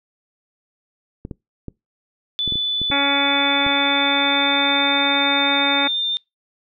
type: clicks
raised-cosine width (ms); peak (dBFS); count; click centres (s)
3; -17; 9; 1.251 / 1.312 / 1.683 / 2.477 / 2.523 / 2.556 / 2.816 / 2.902 / 3.665
type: tone with pitch glide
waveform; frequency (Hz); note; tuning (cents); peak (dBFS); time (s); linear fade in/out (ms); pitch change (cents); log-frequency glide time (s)
sine; 3486 to 3603; A7 to A7; -17 to +40; -19; 2.39-6.17; 0; +57; 2.87-5.38
type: harmonic tone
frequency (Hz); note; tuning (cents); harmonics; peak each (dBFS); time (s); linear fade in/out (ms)
280.7; C#4; +22; 1 / 2 / 3 / 4 / 5 / 6 / 7 / 8 / 9; -24 / -27 / -24 / -30 / -26 / -29 / -30 / -24 / -29; 2.91-5.88; 10
effects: noise-tail reverb RT60 0.2 s tail -24 dB re dry